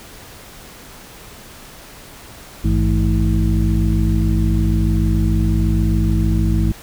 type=harmonic tone with a mistuned harmonic; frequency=53.8 Hz; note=A1; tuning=38 cents flat; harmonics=1 / 2 / 3 / 4 / 6; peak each=-16 / -19 / -21 / -22 / -24 dBFS; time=2.64-6.72 s; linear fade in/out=5 ms; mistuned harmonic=2; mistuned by=-120 cents; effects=pink hiss -39 dBFS RMS until 6.82 s